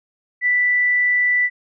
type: tone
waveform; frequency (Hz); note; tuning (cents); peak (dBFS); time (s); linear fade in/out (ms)
sine; 1975.5; B6; 0; -14; 0.41-1.5; 50
effects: none